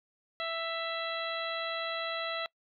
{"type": "harmonic tone with a mistuned harmonic", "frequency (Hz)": 661, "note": "E5", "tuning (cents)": 5, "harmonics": [1, 2, 3, 4, 5, 6], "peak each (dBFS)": [-37, -38, -40, -43, -42, -41], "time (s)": [0.4, 2.46], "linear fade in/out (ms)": 0, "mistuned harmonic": 4, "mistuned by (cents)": 17, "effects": ["noise-tail reverb RT60 0.1 s tail -24 dB re dry"]}